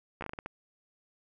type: slowing click train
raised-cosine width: 0.5 ms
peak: -23 dBFS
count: 8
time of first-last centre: 0.21-0.461 s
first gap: 13 ms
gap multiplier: 1.33
effects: none